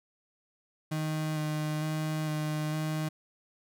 35% pulse tone with vibrato, 154.3 Hz, D#3, 14 cents flat, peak -28 dBFS, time 0.91-3.09 s, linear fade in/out 10 ms, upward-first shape square, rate 1.1 Hz, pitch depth 14 cents each way, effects none

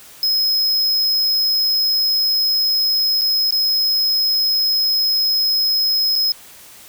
square tone with dropouts, 5120 Hz, D#8, 49 cents sharp, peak -15 dBFS, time 0.23-6.32 s, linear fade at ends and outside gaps 1 ms, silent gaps 3.212-3.217 / 3.508-3.524 / 6.156-6.16 s, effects white hiss -42 dBFS RMS until 6.88 s

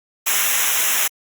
white noise with comb filter, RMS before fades -18 dBFS, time 0.26-1.08 s, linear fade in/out 10 ms, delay 0.22 ms, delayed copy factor -0.95, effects Opus 48 kbps

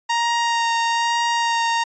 sawtooth tone with vibrato, 932.3 Hz, A#5, in tune, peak -14 dBFS, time 0.09-1.84 s, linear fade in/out 10 ms, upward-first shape sine, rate 1.1 Hz, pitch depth 12 cents each way, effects resampled to 16000 Hz

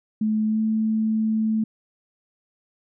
sine tone with pitch glide, 216.1 to 219.2 Hz, A3 to A3, -31 to -6 cents, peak -19 dBFS, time 0.21-1.64 s, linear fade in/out 5 ms, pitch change +25 cents, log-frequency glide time 0.47-0.6 s, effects none

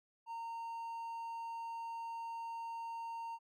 triangle tone, 920 Hz, A#5, 23 cents flat, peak -39 dBFS, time 0.26-3.39 s, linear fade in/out 50 ms, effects none

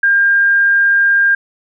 sine tone, 1604 Hz, G6, 39 cents sharp, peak -8 dBFS, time 0.03-1.35 s, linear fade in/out 5 ms, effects none

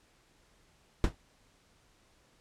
brown noise with exponential decay, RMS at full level -21 dBFS, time 1.04-1.15 s, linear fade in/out 0 ms, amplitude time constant 22 ms, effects pink hiss -66 dBFS RMS until 2.4 s + low-pass 9000 Hz 12 dB/octave

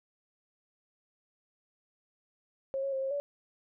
sine tone with pitch steps, 540 / 549 / 533 / 537 / 572 Hz, C#5 / C#5 / C5 / C5 / D5, -45 / -17 / +32 / +45 / -46 cents, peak -30 dBFS, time 2.74-3.2 s, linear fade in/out 0 ms, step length 92 ms, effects none

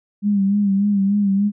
sine tone with vibrato, 200.4 Hz, G3, 38 cents sharp, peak -14 dBFS, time 0.22-1.52 s, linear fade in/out 50 ms, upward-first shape sine, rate 3.4 Hz, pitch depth 54 cents each way, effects none

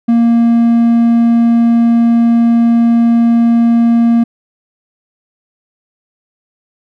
triangle tone, 233.1 Hz, A#3, in tune, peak -4 dBFS, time 0.08-4.24 s, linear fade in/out 10 ms, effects none

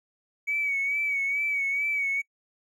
triangle tone with vibrato, 2261 Hz, C#7, 34 cents sharp, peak -21 dBFS, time 0.47-2.22 s, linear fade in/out 20 ms, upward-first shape sine, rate 2.3 Hz, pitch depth 49 cents each way, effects noise-tail reverb RT60 0.1 s tail -25 dB re dry + tanh soft clip ceiling -22 dBFS

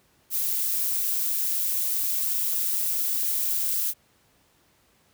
violet noise with amplitude modulation, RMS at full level -24 dBFS, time 0.3-3.94 s, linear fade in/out 50 ms, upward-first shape sine, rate 177 Hz, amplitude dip 40%, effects pink hiss -63 dBFS RMS until 5.13 s + high-pass 60 Hz 12 dB/octave

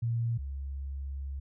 sine tone pair in turn, 116.54 / 68.62 Hz, A#2 / C#2, 0 / -17 cents, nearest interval major sixth, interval 917 cents, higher first, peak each -27 / -34 dBFS, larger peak first, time 0.02-0.38 / 0.38-1.4 s, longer second, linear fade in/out 10 ms, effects none

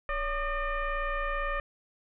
sine tone with frequency modulation, 624 Hz, D#5, 5 cents sharp, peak -28 dBFS, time 0.09-1.6 s, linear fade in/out 2 ms, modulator 595 Hz, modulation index 2.4, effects none

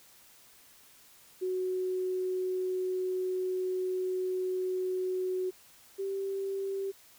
sine tone pair in turn, 370 / 390.1 Hz, F#4 / G4, 0 / -8 cents, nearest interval minor second, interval 92 cents, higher second, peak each -29 / -31 dBFS, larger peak first, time 1.41-5.51 / 5.98-6.92 s, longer first, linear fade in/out 20 ms, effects white hiss -58 dBFS RMS until 7.18 s

